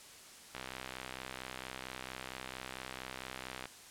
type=click train; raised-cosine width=0.3 ms; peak=-25 dBFS; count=201; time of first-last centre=0.55-3.656 s; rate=64.4 Hz; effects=white hiss -54 dBFS RMS until 3.9 s + low-pass 10000 Hz 12 dB/octave